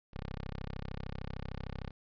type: tone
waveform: 10% pulse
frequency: 33.22 Hz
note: C1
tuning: 27 cents sharp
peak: -31 dBFS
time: 0.13-1.91 s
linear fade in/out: 10 ms
effects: resampled to 11025 Hz + 11-bit